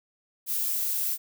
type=noise; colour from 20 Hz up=violet; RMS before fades=-28 dBFS; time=0.46-1.18 s; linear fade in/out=50 ms; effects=none

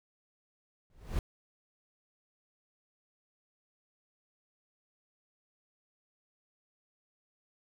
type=noise with exponential growth; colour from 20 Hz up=brown; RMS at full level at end=-28 dBFS; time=0.9-1.19 s; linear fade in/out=1 ms; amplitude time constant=61 ms; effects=none

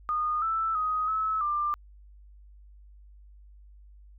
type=tone with pitch steps; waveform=sine; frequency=1227 / 1322 / 1254 / 1296 / 1190 Hz; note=D#6 / E6 / D#6 / E6 / D6; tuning=-25 / +5 / +13 / -30 / +22 cents; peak=-25 dBFS; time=0.09-1.74 s; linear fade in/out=0 ms; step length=330 ms; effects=added 50 Hz sine -49 dBFS peak until 4.18 s

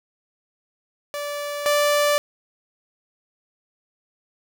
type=tone pair in turn; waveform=sawtooth; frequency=581 / 585.7 Hz; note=D5 / D5; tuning=-19 / -5 cents; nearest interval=unison; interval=14 cents; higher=second; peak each=-23 / -13 dBFS; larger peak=second; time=1.14-1.66 / 1.66-2.18 s; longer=neither; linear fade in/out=0 ms; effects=none

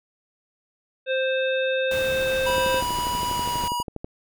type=harmonic tone; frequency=524 Hz; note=C5; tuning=2 cents sharp; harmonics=1 / 3 / 5 / 7; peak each=-22 / -29 / -31 / -33 dBFS; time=1.06-2.83 s; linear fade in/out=50 ms
type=noise; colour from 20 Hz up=pink; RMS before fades=-34 dBFS; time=1.91-3.68 s; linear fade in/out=2 ms
type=tone with pitch glide; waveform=square; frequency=977 to 966.9 Hz; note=B5 to B5; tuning=-19 to -37 cents; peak=-25 dBFS; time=2.46-3.83 s; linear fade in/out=10 ms; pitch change=-18 cents; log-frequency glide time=3.24-3.59 s
type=click train; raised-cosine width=2 ms; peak=-19 dBFS; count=20; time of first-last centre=2.5-4.045 s; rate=12.3 Hz
effects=none

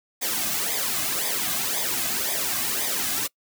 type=noise with flanger; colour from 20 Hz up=white; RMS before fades=-26 dBFS; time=0.21-3.28 s; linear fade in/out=20 ms; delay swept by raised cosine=0.7 to 2.2 ms; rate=1.9 Hz; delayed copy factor=-0.75; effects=noise-tail reverb RT60 0.1 s tail -25 dB re dry

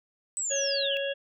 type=linear sweep; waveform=sine; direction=down; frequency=8100 to 2631 Hz; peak=-28 dBFS; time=0.37-0.97 s; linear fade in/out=0 ms
type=harmonic tone; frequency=554.4 Hz; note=C#5; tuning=in tune; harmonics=1 / 3 / 5 / 6; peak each=-29 / -37 / -37 / -37 dBFS; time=0.5-1.14 s; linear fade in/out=20 ms
effects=none

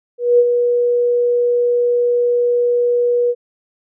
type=tone with ADSR envelope; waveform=sine; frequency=483.5 Hz; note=B4; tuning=37 cents flat; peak=-6 dBFS; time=0.18-3.35 s; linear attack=210 ms; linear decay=48 ms; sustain=-6 dB; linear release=50 ms; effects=none

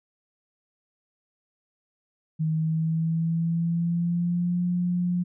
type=tone with pitch glide; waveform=sine; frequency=157.9 to 177.24 Hz; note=D#3 to F3; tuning=+26 to +26 cents; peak=-22 dBFS; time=2.39-5.24 s; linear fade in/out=20 ms; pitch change=+200 cents; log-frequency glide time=2.49-4.64 s; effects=none

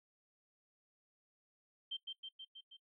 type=tone with echo; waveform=sine; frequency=3136 Hz; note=G7; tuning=in tune; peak=-38 dBFS; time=1.91-1.97 s; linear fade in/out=10 ms; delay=160 ms; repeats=5; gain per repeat=-3 dB; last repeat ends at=2.77 s; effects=noise-tail reverb RT60 0.1 s tail -19 dB re dry

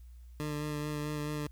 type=tone with vibrato; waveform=20% pulse; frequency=149.5 Hz; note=D3; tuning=31 cents sharp; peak=-29 dBFS; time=0.4-1.47 s; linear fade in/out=0 ms; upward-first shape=sine; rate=4.6 Hz; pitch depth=17 cents each way; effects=added 60 Hz sine -48 dBFS peak until 1.51 s + white hiss -72 dBFS RMS until 1.51 s

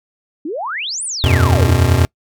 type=exponential two-way sweep; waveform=sine; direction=up then down; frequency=278.9 to 9930 to 278.9 Hz; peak=-20 dBFS; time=0.45-1.72 s; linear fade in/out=5 ms; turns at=1.04 s
type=chord; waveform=square; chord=E suspended second; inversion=none; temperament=just; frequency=82.41 / 92.71 / 123.61 Hz; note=E2 / F#2 / B2; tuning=0 / +4 / +2 cents; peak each=-16 / -15 / -16 dBFS; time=1.24-2.05 s; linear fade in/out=0 ms
effects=noise-tail reverb RT60 0.1 s tail -26 dB re dry

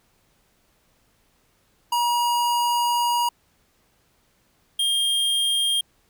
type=tone pair in turn; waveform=square; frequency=956 / 3216 Hz; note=A#5 / G7; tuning=+43 / +44 cents; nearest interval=octave + major sixth; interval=2101 cents; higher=second; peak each=-20 dBFS; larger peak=neither; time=1.92-3.29 / 4.79-5.81 s; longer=first; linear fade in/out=5 ms; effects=pink hiss -64 dBFS RMS until 6.09 s

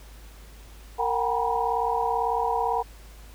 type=tone cluster; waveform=sine; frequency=461.8 / 737 / 799 / 941 / 979 Hz; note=A#4 / F#5 / G5 / A#5 / B5; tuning=-16 / -7 / +33 / +16 / -15 cents; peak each=-29 dBFS; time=0.98-2.83 s; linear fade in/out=20 ms; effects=added 52 Hz sine -44 dBFS peak until 3.34 s + pink hiss -52 dBFS RMS until 3.34 s

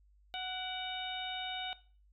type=harmonic tone with a mistuned harmonic; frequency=740 Hz; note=F#5; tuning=in tune; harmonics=1 / 2 / 3 / 4 / 5; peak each=-41 / -47 / -46 / -43 / -43 dBFS; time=0.34-1.73 s; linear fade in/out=0 ms; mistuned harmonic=3; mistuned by=+59 cents; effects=noise-tail reverb RT60 0.4 s tail -18 dB re dry + added 50 Hz sine -62 dBFS peak until 2.12 s

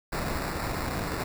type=noise with sample-and-hold; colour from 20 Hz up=pink; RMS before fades=-31 dBFS; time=0.12-1.24 s; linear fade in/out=5 ms; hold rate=3150 Hz; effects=none

